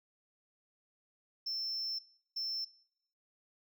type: tone bursts at uneven times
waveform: sine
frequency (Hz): 5340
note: E8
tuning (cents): +22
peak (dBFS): -32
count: 2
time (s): 1.46-1.99 / 2.36-2.65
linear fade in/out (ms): 10
effects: noise-tail reverb RT60 0.9 s tail -26 dB re dry + tanh soft clip ceiling -33 dBFS